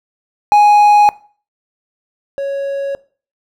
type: tone pair in turn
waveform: triangle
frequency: 830.6 / 554.4 Hz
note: G#5 / C#5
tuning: 0 / 0 cents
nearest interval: perfect fifth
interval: 700 cents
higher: first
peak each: -3 / -15 dBFS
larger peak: first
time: 0.52-1.09 / 2.38-2.95 s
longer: neither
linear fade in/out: 0 ms
effects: noise-tail reverb RT60 0.4 s tail -20 dB re dry